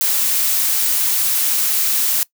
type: noise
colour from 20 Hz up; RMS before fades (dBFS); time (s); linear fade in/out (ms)
blue; -17; 0.01-2.23; 0
effects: noise-tail reverb RT60 0.1 s tail -21 dB re dry